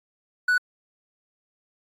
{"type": "tone", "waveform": "triangle", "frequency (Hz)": 1480, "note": "F#6", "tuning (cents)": 0, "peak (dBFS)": -16, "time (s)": [0.48, 0.58], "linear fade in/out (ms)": 5, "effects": ["AAC 48 kbps"]}